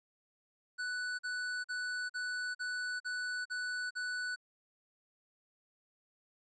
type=tone bursts; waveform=square; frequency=1486 Hz; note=F#6; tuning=7 cents sharp; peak=-36 dBFS; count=8; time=0.78-4.361 s; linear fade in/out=20 ms; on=410 ms; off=43 ms; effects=resampled to 16000 Hz + 13-bit